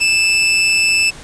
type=tone with amplitude modulation; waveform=sawtooth; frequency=2637 Hz; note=E7; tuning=in tune; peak=-6 dBFS; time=0-1.11 s; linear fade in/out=20 ms; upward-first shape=sine; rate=183 Hz; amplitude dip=40%; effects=pink hiss -36 dBFS RMS until 1.23 s + resampled to 22050 Hz